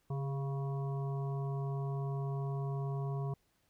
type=harmonic tone with a mistuned harmonic; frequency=138.59 Hz; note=C#3; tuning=in tune; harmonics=1 / 3 / 5 / 7 / 8; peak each=-34 / -44 / -48 / -51 / -52 dBFS; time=0.1-3.34 s; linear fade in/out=5 ms; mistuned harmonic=3; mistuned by=-34 cents; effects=pink hiss -75 dBFS RMS until 3.69 s